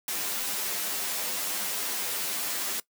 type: noise with comb filter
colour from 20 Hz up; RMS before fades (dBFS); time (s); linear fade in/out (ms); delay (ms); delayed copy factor
white; -31; 0.08-2.8; 2; 10; +0.6
effects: noise-tail reverb RT60 0.1 s tail -20 dB re dry + high-pass 200 Hz 12 dB/octave